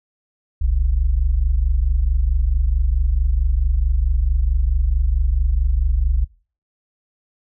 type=tone pair together; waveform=sine; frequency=40.85 / 65.41 Hz; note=E1 / C2; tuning=-15 / 0 cents; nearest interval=minor sixth; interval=815 cents; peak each=-16 dBFS; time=0.61-6.25 s; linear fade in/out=10 ms; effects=noise-tail reverb RT60 0.4 s tail -23 dB re dry + tanh soft clip ceiling -9 dBFS